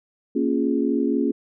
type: chord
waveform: sine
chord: Bb minor seventh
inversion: none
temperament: equal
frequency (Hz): 233.1 / 277.2 / 349.2 / 415.3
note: Bb3 / Db4 / F4 / Ab4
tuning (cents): 0 / 0 / 0 / 0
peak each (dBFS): -24 / -22 / -26 / -27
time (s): 0.35-1.32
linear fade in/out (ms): 10
effects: none